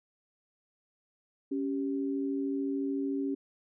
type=tone pair together; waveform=sine; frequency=277.2 / 390.8 Hz; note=C#4 / G4; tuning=0 / -5 cents; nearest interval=tritone; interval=595 cents; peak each=-30 / -36 dBFS; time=1.51-3.35 s; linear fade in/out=10 ms; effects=none